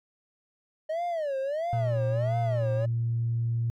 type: tone with vibrato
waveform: triangle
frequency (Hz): 611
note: D#5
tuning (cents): -32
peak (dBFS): -25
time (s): 0.89-2.86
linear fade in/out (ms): 10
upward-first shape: sine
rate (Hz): 1.5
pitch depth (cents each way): 240
type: tone with pitch glide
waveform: sine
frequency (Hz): 118 to 116.38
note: A#2 to A#2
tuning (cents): +22 to -2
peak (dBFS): -24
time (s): 1.73-3.7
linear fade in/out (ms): 0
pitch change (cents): -24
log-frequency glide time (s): 2.27-2.77
effects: tanh soft clip ceiling -19 dBFS